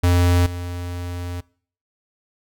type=tone with level steps; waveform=square; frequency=88.2 Hz; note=F2; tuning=18 cents sharp; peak=-14 / -27 dBFS; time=0.03-1.41 s; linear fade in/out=10 ms; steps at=0.46 s; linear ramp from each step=2 ms; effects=noise-tail reverb RT60 0.5 s tail -23 dB re dry